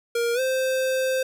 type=tone with pitch glide; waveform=square; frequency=470 to 521.5 Hz; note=A#4 to C5; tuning=+14 to -6 cents; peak=-22 dBFS; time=0.15-1.23 s; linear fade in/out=5 ms; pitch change=+180 cents; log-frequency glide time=0.34-0.4 s; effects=none